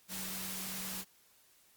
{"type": "tone in noise", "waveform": "sine", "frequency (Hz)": 188.9, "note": "F#3", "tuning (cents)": 36, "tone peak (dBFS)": -47, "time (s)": [0.08, 1.05], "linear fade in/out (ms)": 50, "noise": "white", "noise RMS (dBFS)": -41, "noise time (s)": [0.08, 1.05], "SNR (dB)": -9, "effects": ["white hiss -66 dBFS RMS until 1.76 s", "Opus 48 kbps"]}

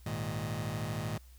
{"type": "chord", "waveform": "sawtooth", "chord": "Ab suspended second", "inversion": "none", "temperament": "just", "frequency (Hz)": [103.83, 116.8, 155.74], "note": ["Ab2", "Bb2", "Eb3"], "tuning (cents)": [0, 4, 2], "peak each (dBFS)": -34, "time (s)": [0.06, 1.18], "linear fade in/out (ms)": 5, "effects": ["added 62 Hz sine -52 dBFS peak until 1.38 s", "white hiss -64 dBFS RMS until 1.38 s"]}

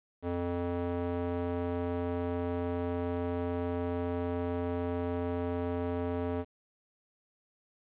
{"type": "tone with band-pass filter", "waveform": "square", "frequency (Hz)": 87.31, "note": "F2", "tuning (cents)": 0, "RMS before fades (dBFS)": -33, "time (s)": [0.22, 6.45], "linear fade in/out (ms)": 50, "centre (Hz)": 450, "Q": 1.1, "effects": ["resampled to 8000 Hz", "10-bit"]}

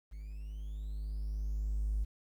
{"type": "tone with level ramp", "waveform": "triangle", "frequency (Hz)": 51.8, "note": "G#1", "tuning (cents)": -4, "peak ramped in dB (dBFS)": [-40, -26], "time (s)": [0.11, 2.05], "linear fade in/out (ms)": 20, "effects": ["tanh soft clip ceiling -26 dBFS", "11-bit"]}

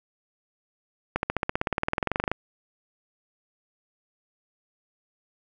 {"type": "accelerating click train", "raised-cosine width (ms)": 0.5, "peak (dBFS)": -9, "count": 23, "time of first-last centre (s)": [1.16, 2.316], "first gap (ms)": 71, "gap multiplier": 0.97, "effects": []}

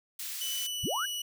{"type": "high-pass noise", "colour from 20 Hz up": "white", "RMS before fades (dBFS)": -38, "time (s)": [0.19, 0.67], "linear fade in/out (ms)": 5, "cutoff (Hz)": 2300, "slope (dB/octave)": 12}
{"type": "tone with pitch glide", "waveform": "sawtooth", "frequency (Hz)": [2983, 2940], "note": ["F#7", "F#7"], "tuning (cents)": [13, -12], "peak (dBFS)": -30, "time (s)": [0.41, 1.22], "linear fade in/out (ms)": 5, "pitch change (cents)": -25, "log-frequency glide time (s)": [0.64, 0.93]}
{"type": "linear sweep", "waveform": "sine", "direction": "up", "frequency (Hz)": [34.66, 1661.2], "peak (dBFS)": -30, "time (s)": [0.83, 1.06], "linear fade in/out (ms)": 10}
{"effects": []}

